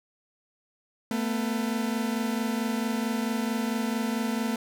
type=tone pair together; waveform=40% pulse; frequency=222.4 / 246.9 Hz; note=A3 / B3; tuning=+19 / 0 cents; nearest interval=major second; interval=181 cents; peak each=-27 / -30 dBFS; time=1.11-4.56 s; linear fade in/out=2 ms; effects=none